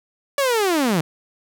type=linear sweep; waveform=sawtooth; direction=down; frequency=575 to 146.83 Hz; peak=-13 dBFS; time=0.38-1.01 s; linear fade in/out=2 ms; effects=none